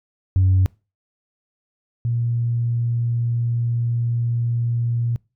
sine tone pair in turn, 93.8 / 118.18 Hz, F#2 / A#2, +24 / +24 cents, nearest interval major third, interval 400 cents, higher second, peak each -11 / -18 dBFS, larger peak first, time 0.36-0.66 / 2.05-5.16 s, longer second, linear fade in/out 0 ms, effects noise-tail reverb RT60 0.3 s tail -25 dB re dry + tanh soft clip ceiling -10 dBFS

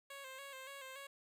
10% pulse tone with vibrato, 540 Hz, C#5, 45 cents flat, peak -40 dBFS, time 0.1-1.07 s, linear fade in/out 5 ms, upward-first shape square, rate 3.5 Hz, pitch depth 47 cents each way, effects none

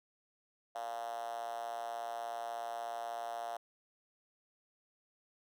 5% pulse tone with high-pass filter, 116.54 Hz, A#2, in tune, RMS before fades -41 dBFS, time 0.75-3.57 s, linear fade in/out 5 ms, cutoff 680 Hz, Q 7.4, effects none

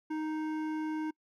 sine tone with hard clipping, 311.1 Hz, D#4, in tune, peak -34 dBFS, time 0.1-1.11 s, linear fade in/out 10 ms, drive 12 dB, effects noise-tail reverb RT60 0.1 s tail -26 dB re dry

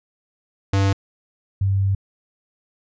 square / sine tone pair in turn, 98 / 97.59 Hz, G2 / G2, 0 / -7 cents, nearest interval unison, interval 7 cents, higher first, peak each -16 dBFS, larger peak neither, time 0.73-0.93 / 1.61-1.95 s, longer second, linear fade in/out 5 ms, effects resampled to 16000 Hz

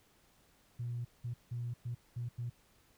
sine tone bursts at uneven times, 120 Hz, B2, 49 cents flat, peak -35 dBFS, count 6, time 0.79-1.05 / 1.24-1.34 / 1.51-1.74 / 1.85-1.95 / 2.16-2.29 / 2.38-2.5 s, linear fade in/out 10 ms, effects tanh soft clip ceiling -31 dBFS + pink hiss -68 dBFS RMS until 2.97 s

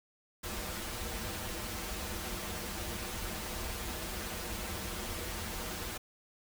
pink noise with comb filter, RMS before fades -39 dBFS, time 0.43-5.98 s, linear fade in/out 10 ms, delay 7.2 ms, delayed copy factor -0.95, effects none

